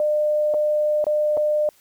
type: tone with dropouts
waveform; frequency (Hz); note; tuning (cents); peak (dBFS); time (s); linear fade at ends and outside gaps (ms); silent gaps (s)
sine; 602; D5; +43; -17; 0-1.69; 1; 0.539-0.543 / 1.042-1.067 / 1.37-1.374
effects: white hiss -57 dBFS RMS until 1.8 s